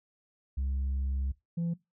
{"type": "tone pair in turn", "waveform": "sine", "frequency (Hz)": [67.2, 169.33], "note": ["C2", "E3"], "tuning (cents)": [47, 47], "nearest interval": "octave + major third", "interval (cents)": 1600, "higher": "second", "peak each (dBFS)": -26, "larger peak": "neither", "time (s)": [[0.57, 1.32], [1.57, 1.74]], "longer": "first", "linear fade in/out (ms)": 10, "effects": ["noise-tail reverb RT60 0.2 s tail -21 dB re dry", "tanh soft clip ceiling -27 dBFS"]}